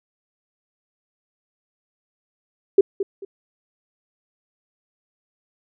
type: tone with echo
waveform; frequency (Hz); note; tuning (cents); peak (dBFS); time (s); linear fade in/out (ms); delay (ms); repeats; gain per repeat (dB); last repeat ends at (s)
sine; 393.3; G4; +6; -7; 2.78-2.81; 5; 220; 2; -12; 3.25
effects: none